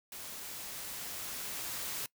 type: noise with level ramp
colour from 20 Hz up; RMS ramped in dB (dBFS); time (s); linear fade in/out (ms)
white; -45 to -38; 0.12-2.06; 2
effects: noise-tail reverb RT60 0.1 s tail -22 dB re dry